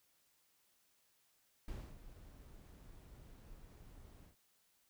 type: noise with ADSR envelope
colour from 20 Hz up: brown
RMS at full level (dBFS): -44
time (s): 1.68-4.36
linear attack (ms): 4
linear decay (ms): 260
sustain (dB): -13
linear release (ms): 120
effects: white hiss -75 dBFS RMS until 4.89 s